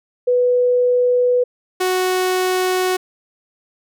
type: tone pair in turn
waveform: sine / sawtooth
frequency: 493.9 / 369.3 Hz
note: B4 / F#4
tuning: 0 / -3 cents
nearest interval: perfect fourth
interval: 503 cents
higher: first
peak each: -12 dBFS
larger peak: neither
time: 0.27-1.44 / 1.8-2.97 s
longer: neither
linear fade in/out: 10 ms
effects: none